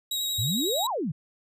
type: tone with vibrato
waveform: sawtooth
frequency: 3818 Hz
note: A#7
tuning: 41 cents sharp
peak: -24 dBFS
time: 0.11-0.87 s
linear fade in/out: 5 ms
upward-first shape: sine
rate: 11 Hz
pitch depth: 15 cents each way
type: exponential two-way sweep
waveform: sine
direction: up then down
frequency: 93.4 to 1088 to 130.9 Hz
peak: -26 dBFS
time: 0.38-1.12 s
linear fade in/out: 10 ms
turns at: 0.89 s
effects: none